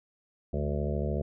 harmonic tone with a mistuned harmonic, 73.42 Hz, D2, in tune, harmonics 1 / 2 / 3 / 5 / 6 / 7 / 8 / 9, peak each -31 / -34 / -36 / -38 / -39 / -39 / -40 / -41 dBFS, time 0.53-1.22 s, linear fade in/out 5 ms, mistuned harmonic 3, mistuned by -35 cents, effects none

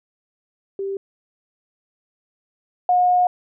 sine tone pair in turn, 392 / 721 Hz, G4 / F#5, 0 / -45 cents, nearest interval major seventh, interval 1055 cents, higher second, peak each -23 / -13 dBFS, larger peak second, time 0.79-0.97 / 2.89-3.27 s, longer second, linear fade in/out 2 ms, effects none

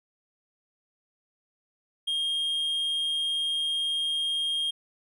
triangle tone, 3229 Hz, G#7, 49 cents flat, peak -24 dBFS, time 2.07-4.71 s, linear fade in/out 10 ms, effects none

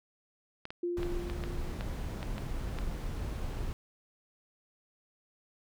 clicks, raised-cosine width 0.3 ms, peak -24 dBFS, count 9, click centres 0.654 / 0.705 / 1.031 / 1.299 / 1.438 / 1.809 / 2.229 / 2.381 / 2.787 s
sine tone with exponential decay, 349.2 Hz, F4, in tune, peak -29 dBFS, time 0.83-2.49 s, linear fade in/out 5 ms, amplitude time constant 360 ms
brown noise, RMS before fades -36 dBFS, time 0.97-3.73 s, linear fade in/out 0 ms
effects none

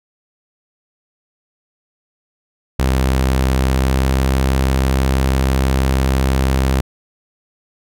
sawtooth tone with pitch glide, 65.41 to 66.13 Hz, C2 to C2, 0 to +19 cents, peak -9 dBFS, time 2.79-6.81 s, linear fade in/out 5 ms, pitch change +19 cents, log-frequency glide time 3.66-4.14 s, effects none

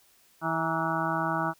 harmonic tone with a mistuned harmonic, 163.2 Hz, E3, 17 cents flat, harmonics 1 / 2 / 4 / 5 / 6 / 7 / 8 / 9, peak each -34 / -34 / -34 / -34 / -34 / -34 / -34 / -34 dBFS, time 0.41-1.54 s, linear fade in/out 50 ms, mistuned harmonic 6, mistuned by -70 cents, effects white hiss -62 dBFS RMS until 1.59 s

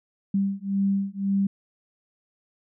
sine beating tone pair, 196 / 197.9 Hz, G3 / G3, 0 / +17 cents, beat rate 1.9 Hz, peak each -25 dBFS, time 0.34-1.47 s, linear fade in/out 5 ms, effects none

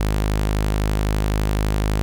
sawtooth tone, 51.91 Hz, G#1, in tune, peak -14 dBFS, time 0-2.02 s, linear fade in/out 0 ms, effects none

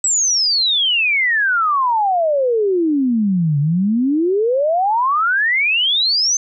sine exponential two-way sweep, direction down then up, 7970 to 139.9 to 6320 Hz, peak -13 dBFS, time 0.04-6.37 s, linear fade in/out 2 ms, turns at 3.59 s, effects none

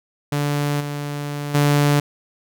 sawtooth tone with level steps, 145.2 Hz, D3, 19 cents flat, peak -15 / -21 / -10 dBFS, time 0.32-2 s, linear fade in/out 5 ms, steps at 0.8 / 1.54 s, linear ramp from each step 10 ms, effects none

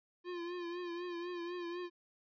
square tone with vibrato, 349.2 Hz, F4, in tune, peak -40 dBFS, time 0.24-1.9 s, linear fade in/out 50 ms, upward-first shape triangle, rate 4 Hz, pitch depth 58 cents each way, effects resampled to 11025 Hz

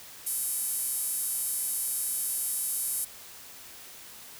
5% pulse tone with high-pass filter, 766 Hz, G5, 40 cents flat, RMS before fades -31 dBFS, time 0.26-3.05 s, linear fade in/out 10 ms, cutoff 11000 Hz, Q 2.6, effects white hiss -47 dBFS RMS until 4.39 s

